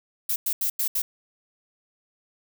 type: noise bursts at uneven times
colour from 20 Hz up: violet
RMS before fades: -25 dBFS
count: 5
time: 0.29-0.36 / 0.46-0.53 / 0.61-0.7 / 0.79-0.88 / 0.95-1.02 s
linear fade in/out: 5 ms
effects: none